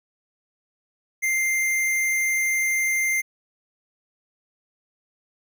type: tone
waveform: square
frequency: 2096 Hz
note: C7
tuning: 2 cents sharp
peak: -21 dBFS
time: 1.22-3.22 s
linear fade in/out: 20 ms
effects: none